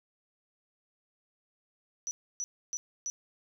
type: tone bursts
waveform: sine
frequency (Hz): 5920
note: F#8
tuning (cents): 0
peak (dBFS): -32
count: 4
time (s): 2.07-3.1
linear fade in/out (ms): 0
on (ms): 40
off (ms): 290
effects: none